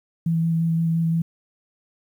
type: tone with vibrato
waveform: sine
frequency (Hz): 164.81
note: E3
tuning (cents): 0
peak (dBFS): -18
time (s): 0.26-1.22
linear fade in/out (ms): 5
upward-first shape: square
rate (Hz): 5.8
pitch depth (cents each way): 10
effects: 9-bit